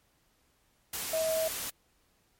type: tone in noise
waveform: sine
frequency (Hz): 642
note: E5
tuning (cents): -46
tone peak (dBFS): -27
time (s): 1.13-1.48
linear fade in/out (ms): 5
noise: white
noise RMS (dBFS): -36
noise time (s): 0.93-1.7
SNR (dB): +6
effects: pink hiss -70 dBFS RMS until 2.39 s + MP3 64 kbps